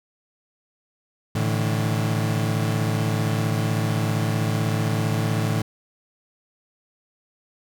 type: chord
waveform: 35% pulse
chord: A suspended fourth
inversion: none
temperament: equal with one note detuned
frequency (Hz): 110 / 146.83 / 162.45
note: A2 / D3 / E3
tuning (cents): 0 / 0 / -25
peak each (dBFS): -21 / -27 / -25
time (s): 1.35-5.62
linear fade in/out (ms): 5
effects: none